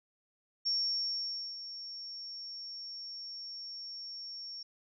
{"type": "tone with ADSR envelope", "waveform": "sine", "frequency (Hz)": 5490, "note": "F8", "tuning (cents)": -31, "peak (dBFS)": -28, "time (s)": [0.65, 4.63], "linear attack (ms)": 20, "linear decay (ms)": 890, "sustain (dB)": -13, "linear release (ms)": 5, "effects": []}